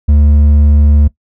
sine tone with hard clipping, 73.5 Hz, D2, 2 cents sharp, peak -6 dBFS, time 0.08-1.08 s, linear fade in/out 10 ms, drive 5 dB, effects noise-tail reverb RT60 0.1 s tail -19 dB re dry

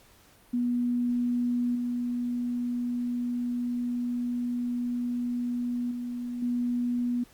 sine tone with level steps, 243.1 Hz, B3, 27 cents flat, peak -24 / -27 / -31 / -25 dBFS, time 0.53-7.24 s, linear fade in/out 10 ms, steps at 1.75 / 5.91 / 6.42 s, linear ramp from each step 5 ms, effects pink hiss -58 dBFS RMS until 7.33 s + Opus 48 kbps

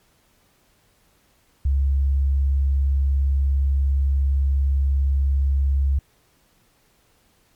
sine tone with vibrato, 68.6 Hz, C#2, 17 cents flat, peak -16 dBFS, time 1.65-5.99 s, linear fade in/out 5 ms, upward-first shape square, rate 20 Hz, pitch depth 34 cents each way, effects pink hiss -61 dBFS RMS until 7.55 s + MP3 96 kbps

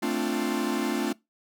45% pulse chord, D minor seventh, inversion second, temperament equal with one note detuned, 221.8 / 261.6 / 293.7 / 349.2 Hz, A3 / C4 / D4 / F4, +14 / 0 / 0 / 0 cents, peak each -31 dBFS, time 0.02-1.13 s, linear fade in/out 10 ms, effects noise-tail reverb RT60 0.2 s tail -22 dB re dry

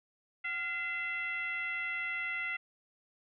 sine tone with frequency modulation, 2048 Hz, C7, 38 cents flat, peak -33 dBFS, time 0.44-2.57 s, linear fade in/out 10 ms, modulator 647 Hz, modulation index 0.87, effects none

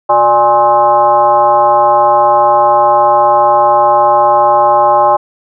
sine tone with frequency modulation, 826 Hz, G#5, 10 cents flat, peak -5 dBFS, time 0.09-5.17 s, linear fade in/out 10 ms, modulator 231 Hz, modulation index 1.2, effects none

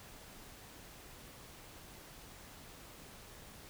silence, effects pink hiss -54 dBFS RMS until 3.69 s

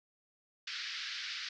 white band-pass noise, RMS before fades -41 dBFS, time 0.67-1.49 s, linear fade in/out 5 ms, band 1400 to 5200 Hz, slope 48 dB/octave, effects none

